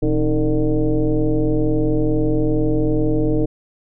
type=tone with frequency modulation; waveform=sine; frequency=166.1 Hz; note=E3; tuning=13 cents sharp; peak=-14 dBFS; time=0.02-3.46 s; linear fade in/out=10 ms; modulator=145 Hz; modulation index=2.2; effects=none